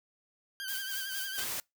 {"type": "tone with vibrato", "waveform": "20% pulse", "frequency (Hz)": 1568, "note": "G6", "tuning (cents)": 0, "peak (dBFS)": -32, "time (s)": [0.6, 1.44], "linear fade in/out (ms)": 0, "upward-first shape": "triangle", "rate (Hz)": 11, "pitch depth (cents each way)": 65}
{"type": "noise with tremolo", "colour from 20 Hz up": "blue", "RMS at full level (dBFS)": -37, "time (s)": [0.68, 1.4], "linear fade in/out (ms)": 0, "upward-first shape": "sine", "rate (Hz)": 4.4, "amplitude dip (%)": 65}
{"type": "noise", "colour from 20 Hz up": "white", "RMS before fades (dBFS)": -36, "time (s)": [1.38, 1.6], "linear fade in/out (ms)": 0}
{"effects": ["noise-tail reverb RT60 0.2 s tail -26 dB re dry"]}